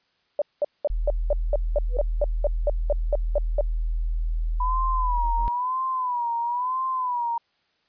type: tone bursts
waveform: sine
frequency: 587.3 Hz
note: D5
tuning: in tune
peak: -18 dBFS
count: 15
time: 0.39-3.61 s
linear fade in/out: 2 ms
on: 28 ms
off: 200 ms
type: tone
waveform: sine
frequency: 40.36 Hz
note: E1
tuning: 36 cents flat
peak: -22 dBFS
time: 0.9-5.48 s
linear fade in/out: 0 ms
type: tone with exponential growth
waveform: sine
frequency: 493.9 Hz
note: B4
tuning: in tune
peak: -23 dBFS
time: 1.88-1.97 s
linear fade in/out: 2 ms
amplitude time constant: 18 ms
type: tone with vibrato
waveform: sine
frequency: 987.8 Hz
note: B5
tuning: in tune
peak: -23 dBFS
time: 4.6-7.38 s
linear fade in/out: 5 ms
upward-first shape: sine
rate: 1 Hz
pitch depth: 99 cents each way
effects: white hiss -68 dBFS RMS until 7.88 s + resampled to 11025 Hz